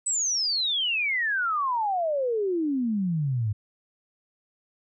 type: exponential sweep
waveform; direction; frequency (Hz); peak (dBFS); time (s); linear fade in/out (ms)
sine; down; 8140 to 100.8; -23; 0.06-3.53; 10
effects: none